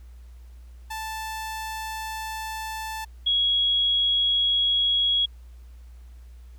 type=tone pair in turn; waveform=sawtooth / sine; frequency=880 / 3322 Hz; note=A5 / G#7; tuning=0 / 0 cents; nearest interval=octave + major seventh; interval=2300 cents; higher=second; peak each=-27 / -19 dBFS; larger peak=second; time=0.9-3.05 / 3.26-5.26 s; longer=first; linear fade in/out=10 ms; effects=added 60 Hz sine -42 dBFS peak until 6.58 s + pink hiss -63 dBFS RMS until 6.58 s